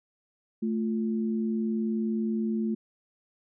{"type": "tone pair together", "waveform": "sine", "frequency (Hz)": [220.2, 349.8], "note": ["A3", "F4"], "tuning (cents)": [2, 3], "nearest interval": "minor sixth", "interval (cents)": 801, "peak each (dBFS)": [-26, -34], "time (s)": [0.62, 2.75], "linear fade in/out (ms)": 10, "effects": []}